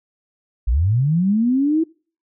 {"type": "linear sweep", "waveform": "sine", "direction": "up", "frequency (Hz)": [48.96, 330.3], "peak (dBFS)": -14, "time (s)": [0.67, 1.84], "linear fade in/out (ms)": 10, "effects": ["noise-tail reverb RT60 0.4 s tail -23 dB re dry"]}